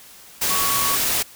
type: tone in noise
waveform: sine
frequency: 1120 Hz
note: C#6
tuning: 18 cents sharp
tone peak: -24 dBFS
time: 0.5-0.96 s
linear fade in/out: 10 ms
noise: white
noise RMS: -21 dBFS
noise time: 0.41-1.23 s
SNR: -6 dB
effects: white hiss -45 dBFS RMS until 1.35 s